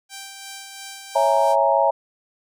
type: tone with tremolo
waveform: 5% pulse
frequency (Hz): 784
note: G5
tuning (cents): 0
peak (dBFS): -22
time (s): 0.09-1.56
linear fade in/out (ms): 50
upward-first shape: sine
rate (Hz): 2.9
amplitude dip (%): 35
type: chord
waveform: sine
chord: A# half-diminished seventh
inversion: first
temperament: equal with one note detuned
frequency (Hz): 552.8 / 659.3 / 830.6 / 932.3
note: C#5 / E5 / G#5 / A#5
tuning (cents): -5 / 0 / 0 / 0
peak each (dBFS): -20 / -20 / -21 / -20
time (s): 1.15-1.91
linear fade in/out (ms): 10
effects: none